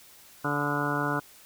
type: harmonic tone with a mistuned harmonic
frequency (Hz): 145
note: D3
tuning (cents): -22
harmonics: 1 / 2 / 3 / 4 / 5 / 6 / 7 / 8 / 9 / 10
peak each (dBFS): -33 / -32 / -36 / -37 / -37 / -38 / -34 / -37 / -36 / -32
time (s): 0.44-1.2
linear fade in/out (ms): 10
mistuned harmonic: 8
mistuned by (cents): +58
effects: white hiss -53 dBFS RMS until 1.45 s